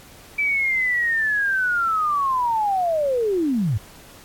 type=linear sweep; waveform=sine; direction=down; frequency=2325 to 90.3 Hz; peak=-18 dBFS; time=0.38-3.78 s; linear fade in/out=10 ms; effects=pink hiss -46 dBFS RMS until 4.24 s + AAC 64 kbps